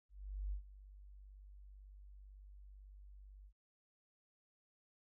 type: tone with ADSR envelope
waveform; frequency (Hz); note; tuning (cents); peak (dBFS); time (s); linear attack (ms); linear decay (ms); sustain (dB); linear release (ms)
sine; 49; G1; 0; -37; 0.09-3.53; 430; 100; -17; 73
effects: none